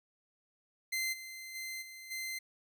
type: tone with level steps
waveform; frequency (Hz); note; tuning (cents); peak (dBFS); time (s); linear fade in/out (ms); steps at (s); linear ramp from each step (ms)
sawtooth; 2074; C7; -16; -29 / -41 / -36 / -44 / -34; 0.92-2.39; 10; 1.12 / 1.54 / 1.81 / 2.1; 20
effects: none